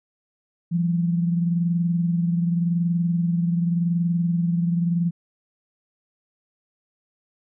sine tone pair together, 170.52 / 191.4 Hz, F3 / G3, -41 / -41 cents, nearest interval major second, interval 200 cents, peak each -19 / -30 dBFS, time 0.71-5.11 s, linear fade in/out 20 ms, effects none

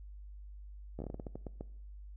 slowing click train, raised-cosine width 2 ms, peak -28 dBFS, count 12, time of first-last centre 0.99-1.609 s, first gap 13 ms, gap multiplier 1.27, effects noise-tail reverb RT60 0.7 s tail -20 dB re dry + added 50 Hz sine -46 dBFS peak until 2.16 s

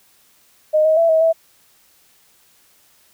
sine tone with pitch steps, 617 / 631 / 666 / 640 / 654 Hz, D#5 / D#5 / E5 / D#5 / E5, -15 / +24 / +18 / +49 / -14 cents, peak -11 dBFS, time 0.73-1.33 s, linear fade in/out 20 ms, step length 120 ms, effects white hiss -55 dBFS RMS until 3.13 s

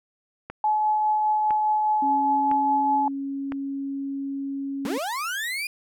click train, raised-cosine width 0.5 ms, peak -19 dBFS, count 4, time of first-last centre 0.5-3.521 s, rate 0.993 Hz
sine tone with tremolo, 854 Hz, G#5, 48 cents sharp, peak -18 dBFS, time 0.64-3.08 s, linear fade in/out 2 ms, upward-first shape triangle, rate 4.9 Hz, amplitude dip 25%
sine tone, 275.7 Hz, C#4, 9 cents flat, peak -27 dBFS, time 2.02-4.98 s, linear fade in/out 5 ms
35% pulse linear sweep, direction up, 183.2 to 2461 Hz, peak -25 dBFS, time 4.85-5.67 s, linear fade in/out 2 ms
effects none

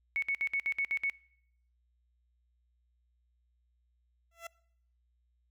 sine tone bursts, 2213 Hz, C#7, 3 cents flat, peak -28 dBFS, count 8, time 0.16-1.098 s, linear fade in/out 0 ms, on 63 ms, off 62 ms
15% pulse tone with exponential growth, 672 Hz, E5, 33 cents sharp, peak -32 dBFS, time 4.31-4.47 s, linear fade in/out 5 ms, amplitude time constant 34 ms
effects noise-tail reverb RT60 0.7 s tail -23 dB re dry + added 60 Hz sine -70 dBFS peak until 5.5 s

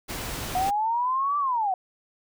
pink noise, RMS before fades -33 dBFS, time 0.08-0.71 s, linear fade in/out 20 ms
sine linear two-way sweep, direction up then down, 722 to 1174.7 to 722 Hz, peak -22 dBFS, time 0.55-1.74 s, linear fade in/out 2 ms, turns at 1.38 s
effects none

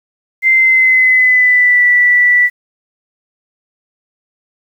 sine tone with pitch glide, 2081 to 1964.2 Hz, C7 to B6, -10 to -10 cents, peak -6 dBFS, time 0.42-2.5 s, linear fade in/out 50 ms, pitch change -100 cents, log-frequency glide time 0.53-1.84 s, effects 7-bit

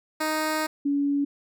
10% pulse / sine tone pair in turn, 311.1 / 283.7 Hz, D#4 / C#4, 0 / +40 cents, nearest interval major second, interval 160 cents, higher first, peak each -16 / -21 dBFS, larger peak first, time 0.2-0.67 / 0.85-1.25 s, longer first, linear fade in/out 10 ms, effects none

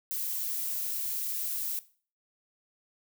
violet noise, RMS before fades -33 dBFS, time 0.11-1.79 s, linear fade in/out 0 ms, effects noise-tail reverb RT60 0.4 s tail -17 dB re dry

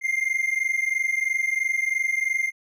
triangle tone pair together, 2095 / 2118 Hz, C7 / C7, +2 / +21 cents, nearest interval unison, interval 19 cents, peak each -23 dBFS, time 0.01-2.52 s, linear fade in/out 50 ms, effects none

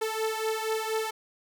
sawtooth beating tone pair, 438.6 / 442.8 Hz, A4 / A4, -6 / +11 cents, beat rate 4.2 Hz, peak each -26 / -28 dBFS, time 0.01-1.11 s, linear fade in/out 10 ms, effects none

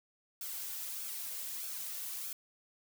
blue noise with flanger, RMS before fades -41 dBFS, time 0.41-2.33 s, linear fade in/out 2 ms, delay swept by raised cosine 1 to 3.1 ms, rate 1.6 Hz, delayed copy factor -0.6, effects none

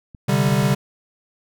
clicks, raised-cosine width 5 ms, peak -27 dBFS, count 5, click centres 0.148 / 0.485 / 0.525 / 0.629 / 0.726 s
square chord, C suspended second, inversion none, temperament equal, 130.81 / 146.83 / 196 Hz, C3 / D3 / G3, 0 / 0 / 0 cents, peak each -21 dBFS, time 0.28-0.75 s, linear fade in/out 10 ms
effects none

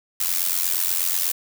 blue noise with amplitude modulation, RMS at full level -19 dBFS, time 0.2-1.32 s, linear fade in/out 5 ms, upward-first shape sine, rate 88.3 Hz, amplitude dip 85%, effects none

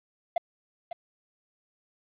triangle tone with echo, 690 Hz, F5, 21 cents flat, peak -20 dBFS, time 0.36-0.38 s, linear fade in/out 5 ms, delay 550 ms, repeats 1, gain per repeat -11 dB, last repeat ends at 0.93 s, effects resampled to 8000 Hz + 9-bit

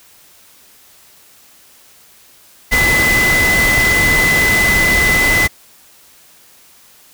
sine tone in noise, 2016 Hz, B6, 35 cents sharp, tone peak -11 dBFS, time 2.71-5.48 s, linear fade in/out 20 ms, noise pink, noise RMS -17 dBFS, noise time 2.71-5.48 s, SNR +3 dB, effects white hiss -46 dBFS RMS until 7.13 s

